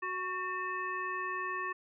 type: harmonic tone with a mistuned harmonic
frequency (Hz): 370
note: F#4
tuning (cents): 0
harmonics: 1 / 3 / 5 / 7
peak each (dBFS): -43 / -36 / -38 / -45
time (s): 0.02-1.73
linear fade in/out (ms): 10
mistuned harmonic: 5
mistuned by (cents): -42
effects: none